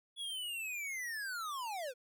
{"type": "linear sweep", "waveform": "square", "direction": "down", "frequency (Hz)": [3400, 470], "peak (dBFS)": -39, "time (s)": [0.16, 1.94], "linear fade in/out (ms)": 50, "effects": []}